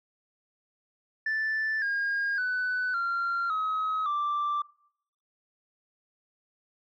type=tone with pitch steps; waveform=sine; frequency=1760 / 1623.3 / 1497.2 / 1380.9 / 1273.6 / 1174.7 Hz; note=A6 / G#6 / F#6 / F6 / D#6 / D6; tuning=0 / -40 / +20 / -20 / +40 / 0 cents; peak=-24 dBFS; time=1.26-4.62 s; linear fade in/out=5 ms; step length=560 ms; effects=noise-tail reverb RT60 0.7 s tail -24 dB re dry + tanh soft clip ceiling -24 dBFS